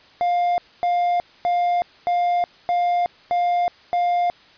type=tone bursts; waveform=triangle; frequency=704 Hz; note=F5; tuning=14 cents sharp; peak=-15 dBFS; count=7; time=0.21-4.3 s; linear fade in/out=0 ms; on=370 ms; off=250 ms; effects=white hiss -50 dBFS RMS until 4.57 s + resampled to 11025 Hz